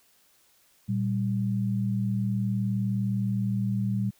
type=tone pair together; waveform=sine; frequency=116.54 / 196 Hz; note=A#2 / G3; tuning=0 / 0 cents; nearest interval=major sixth; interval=900 cents; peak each=-27 dBFS; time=0.88-4.11 s; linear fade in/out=20 ms; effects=white hiss -63 dBFS RMS until 4.19 s